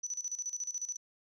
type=tone with tremolo; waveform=sine; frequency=5960 Hz; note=F#8; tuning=12 cents sharp; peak=-33 dBFS; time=0.03-0.97 s; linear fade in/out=10 ms; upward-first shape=square; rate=14 Hz; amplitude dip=80%; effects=none